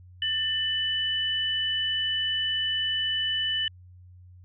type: tone pair together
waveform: sine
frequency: 1785.3 / 2986 Hz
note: A6 / F#7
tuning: +25 / +15 cents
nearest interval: major sixth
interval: 890 cents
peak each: -32 / -25 dBFS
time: 0.22-3.68 s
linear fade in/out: 2 ms
effects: added 90 Hz sine -47 dBFS peak until 4.44 s